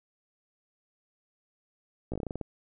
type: slowing click train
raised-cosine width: 2 ms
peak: -21 dBFS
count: 10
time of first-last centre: 2.12-2.413 s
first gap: 16 ms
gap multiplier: 1.17
effects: none